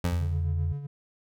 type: tone with exponential decay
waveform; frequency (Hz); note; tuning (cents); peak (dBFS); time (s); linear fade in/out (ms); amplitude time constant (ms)
25% pulse; 87.31; F2; 0; -19; 0.04-0.47; 5; 93
type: tone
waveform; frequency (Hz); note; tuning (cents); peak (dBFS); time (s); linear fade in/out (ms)
sine; 85.1; F2; -44; -25; 0.12-0.73; 10
type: tone with tremolo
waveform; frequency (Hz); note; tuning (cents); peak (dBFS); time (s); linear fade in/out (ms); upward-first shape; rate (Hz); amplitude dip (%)
triangle; 142.5; C#3; +48; -28; 0.2-0.87; 10; sine; 7.7; 55
effects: none